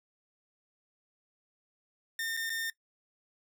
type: tone with dropouts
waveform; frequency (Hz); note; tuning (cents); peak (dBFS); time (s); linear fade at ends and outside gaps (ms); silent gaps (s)
sawtooth; 1816; A#6; -46; -29; 2.19-2.7; 2; 2.368-2.372 / 2.496-2.501
effects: noise-tail reverb RT60 0.1 s tail -20 dB re dry